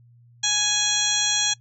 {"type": "harmonic tone", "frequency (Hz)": 832, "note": "G#5", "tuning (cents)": 3, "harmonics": [1, 2, 3, 4, 5, 7, 8, 9], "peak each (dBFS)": [-35, -31, -33, -24, -27, -25, -27, -31], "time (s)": [0.43, 1.54], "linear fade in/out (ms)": 10, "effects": ["noise-tail reverb RT60 0.1 s tail -23 dB re dry", "added 119 Hz sine -50 dBFS peak until 1.6 s"]}